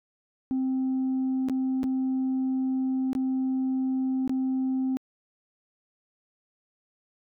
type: tone with dropouts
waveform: sine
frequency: 261.6 Hz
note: C4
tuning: in tune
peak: -22 dBFS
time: 0.51-4.97 s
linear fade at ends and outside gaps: 0 ms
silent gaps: 1.486-1.497 / 1.832-1.84 / 3.131-3.151 / 4.277-4.295 s
effects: tanh soft clip ceiling -22 dBFS